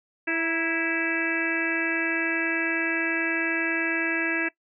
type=harmonic tone with a mistuned harmonic; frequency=329.6 Hz; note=E4; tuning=in tune; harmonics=1 / 2 / 3 / 4 / 5 / 6 / 7 / 8; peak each=-29 / -36 / -40 / -40 / -28 / -32 / -32 / -32 dBFS; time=0.27-4.49 s; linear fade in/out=10 ms; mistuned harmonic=3; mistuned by=-55 cents; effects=noise-tail reverb RT60 0.1 s tail -20 dB re dry